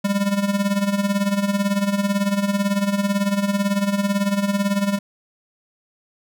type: tone with tremolo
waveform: square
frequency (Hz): 200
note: G3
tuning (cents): +35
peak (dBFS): -16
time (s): 0.04-4.99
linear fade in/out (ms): 10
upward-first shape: sine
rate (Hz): 18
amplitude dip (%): 70
effects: none